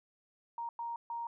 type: tone bursts at uneven times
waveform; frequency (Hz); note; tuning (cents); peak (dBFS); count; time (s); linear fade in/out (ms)
sine; 935; A#5; +5; -36; 3; 0.58-0.69 / 0.79-0.96 / 1.1-1.27; 2
effects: none